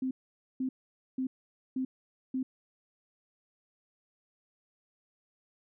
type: tone bursts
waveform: sine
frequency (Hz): 260.1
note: C4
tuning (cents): -10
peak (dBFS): -29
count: 5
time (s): 0.02-2.43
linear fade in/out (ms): 5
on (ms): 90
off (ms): 490
effects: none